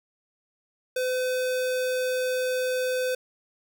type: tone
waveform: square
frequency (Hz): 508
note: B4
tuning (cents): +49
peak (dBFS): -25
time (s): 0.96-3.15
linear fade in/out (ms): 5
effects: none